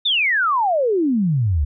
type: exponential sweep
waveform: sine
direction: down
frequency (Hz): 3728 to 67.1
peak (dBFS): -15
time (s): 0.05-1.65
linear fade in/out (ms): 10
effects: none